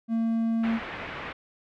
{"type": "tone", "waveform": "triangle", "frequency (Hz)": 227.3, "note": "A#3", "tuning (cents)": -43, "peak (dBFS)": -21, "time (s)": [0.08, 0.8], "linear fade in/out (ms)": 50}
{"type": "low-pass noise", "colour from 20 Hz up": "white", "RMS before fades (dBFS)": -37, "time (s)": [0.63, 1.33], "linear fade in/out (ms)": 10, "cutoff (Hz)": 2400, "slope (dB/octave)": 24}
{"effects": []}